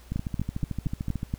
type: two click trains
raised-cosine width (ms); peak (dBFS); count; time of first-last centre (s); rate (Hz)
5; -15 / -17; 6 / 16; 0.16-1.339 / 0.12-1.231; 4.24 / 13.5
effects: added 60 Hz sine -48 dBFS peak until 1.38 s + pink hiss -55 dBFS RMS until 1.38 s